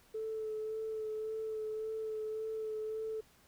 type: tone with vibrato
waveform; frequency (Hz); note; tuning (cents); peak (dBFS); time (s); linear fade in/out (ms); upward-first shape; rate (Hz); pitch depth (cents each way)
sine; 436.5; A4; -14; -35; 0.14-3.21; 10; sine; 1.8; 17
effects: tanh soft clip ceiling -31 dBFS + pink hiss -65 dBFS RMS until 3.47 s